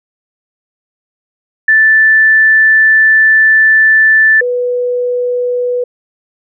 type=tone pair in turn; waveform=sine; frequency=1760 / 491.9 Hz; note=A6 / B4; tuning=0 / -7 cents; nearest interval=octave + minor seventh; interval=2207 cents; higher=first; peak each=-4 / -11 dBFS; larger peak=first; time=1.68-4.41 / 4.41-5.84 s; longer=first; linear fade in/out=5 ms; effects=none